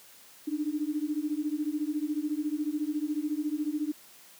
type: beating tone pair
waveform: sine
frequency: 293.7 / 307.7 Hz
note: D4 / D#4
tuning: 0 / -19 cents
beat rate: 14 Hz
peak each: -31 dBFS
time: 0.47-3.92 s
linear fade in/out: 10 ms
effects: white hiss -54 dBFS RMS until 4.39 s + high-pass 150 Hz 12 dB/octave